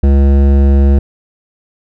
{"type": "tone with hard clipping", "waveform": "sine", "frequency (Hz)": 69.3, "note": "C#2", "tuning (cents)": 0, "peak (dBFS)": -7, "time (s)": [0.03, 0.99], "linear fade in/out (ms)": 5, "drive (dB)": 14, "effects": []}